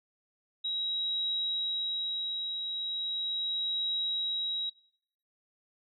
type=tone with tremolo; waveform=sine; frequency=3842 Hz; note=B7; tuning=48 cents flat; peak=-28 dBFS; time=0.64-4.7 s; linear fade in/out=10 ms; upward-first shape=triangle; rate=0.38 Hz; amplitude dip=40%; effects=noise-tail reverb RT60 0.7 s tail -22 dB re dry